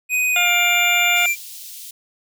square tone with pitch glide, 2498 to 2363 Hz, D#7 to D7, +6 to +10 cents, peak -17 dBFS, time 0.09-1.36 s, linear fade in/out 50 ms, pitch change -96 cents, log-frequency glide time 0.31-0.5 s
harmonic tone, 707 Hz, F5, 21 cents sharp, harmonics 1 / 2 / 3 / 4 / 5, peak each -24 / -24 / -24 / -24 / -24 dBFS, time 0.36-1.26 s, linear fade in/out 2 ms
white high-pass noise, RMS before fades -36 dBFS, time 1.16-1.91 s, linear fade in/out 5 ms, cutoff 3000 Hz, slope 24 dB/octave
effects none

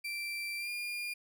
35% pulse tone with pitch glide, 2349 to 2415 Hz, D7 to D7, 0 to +48 cents, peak -34 dBFS, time 0.04-1.14 s, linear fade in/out 10 ms, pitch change +48 cents, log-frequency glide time 0.58-0.69 s, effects none

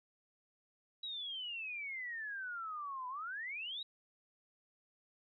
sine exponential two-way sweep, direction down then up, 3904 to 987.8 to 3904 Hz, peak -40 dBFS, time 1.03-3.83 s, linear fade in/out 5 ms, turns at 3.08 s, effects none

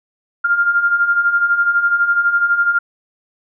sine beating tone pair, 1392 / 1404 Hz, F6 / F6, -6 / +9 cents, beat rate 12 Hz, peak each -19 / -13 dBFS, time 0.44-2.79 s, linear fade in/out 10 ms, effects none

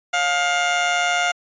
15% pulse tone with amplitude modulation, 707 Hz, F5, 21 cents sharp, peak -9 dBFS, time 0.13-1.32 s, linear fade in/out 10 ms, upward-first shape sine, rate 154 Hz, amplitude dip 50%, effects resampled to 16000 Hz

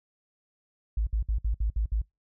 sine tone bursts, 53.6 Hz, A1, 45 cents flat, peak -23 dBFS, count 7, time 0.97-2.017 s, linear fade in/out 5 ms, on 99 ms, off 59 ms, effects noise-tail reverb RT60 0.2 s tail -26 dB re dry

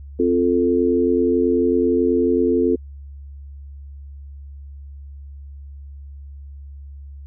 sine chord, F major, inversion second, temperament equal, 261.6 / 349.2 / 440 Hz, C4 / F4 / A4, 0 / 0 / 0 cents, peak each -19 dBFS, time 0.19-2.76 s, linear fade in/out 10 ms, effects added 70 Hz sine -34 dBFS peak until 7.26 s

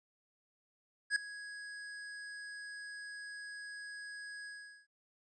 square tone with ADSR envelope, 1662 Hz, G#6, 1 cent sharp, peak -27 dBFS, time 1.1-4.87 s, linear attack 60 ms, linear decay 3 ms, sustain -18 dB, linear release 410 ms, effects resampled to 22050 Hz

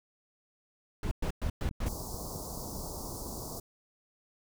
brown noise bursts, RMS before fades -31 dBFS, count 5, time 1.03-1.885 s, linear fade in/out 2 ms, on 83 ms, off 110 ms
click train, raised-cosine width 5 ms, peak -30 dBFS, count 9, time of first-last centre 1.28-3.008 s, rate 4.63 Hz
pink band-stop noise, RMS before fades -40 dBFS, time 1.86-3.6 s, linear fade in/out 5 ms, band 1100 to 4700 Hz, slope 48 dB/octave
effects none

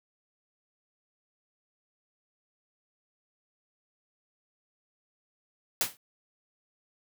white noise with exponential decay, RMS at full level -23 dBFS, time 5.81-5.97 s, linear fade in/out 1 ms, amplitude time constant 33 ms, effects high-pass 80 Hz 12 dB/octave

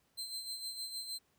sawtooth tone with tremolo, 4112 Hz, C8, 31 cents flat, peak -35 dBFS, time 0.17-1.19 s, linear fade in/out 20 ms, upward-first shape sine, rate 6.5 Hz, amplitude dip 55%, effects pink hiss -74 dBFS RMS until 1.38 s + high-pass 60 Hz 12 dB/octave

